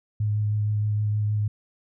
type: tone with vibrato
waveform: sine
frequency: 105.4 Hz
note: G#2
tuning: 26 cents sharp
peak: -21 dBFS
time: 0.2-1.48 s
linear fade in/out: 5 ms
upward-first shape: triangle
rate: 6.4 Hz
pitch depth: 17 cents each way
effects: none